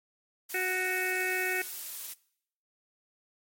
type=noise; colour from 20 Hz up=blue; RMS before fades=-39 dBFS; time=0.49-2.14 s; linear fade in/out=10 ms
type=harmonic tone; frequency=370 Hz; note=F#4; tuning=in tune; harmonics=1 / 2 / 4 / 5 / 6 / 7; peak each=-34 / -39 / -36 / -33 / -36 / -36 dBFS; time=0.54-1.62 s; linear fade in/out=5 ms
effects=noise-tail reverb RT60 0.7 s tail -22 dB re dry + MP3 64 kbps